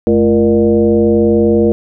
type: tone with frequency modulation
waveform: sine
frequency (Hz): 342.5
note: F4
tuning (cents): -34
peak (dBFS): -7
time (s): 0.07-1.72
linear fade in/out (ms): 0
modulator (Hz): 127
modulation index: 1.5
effects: none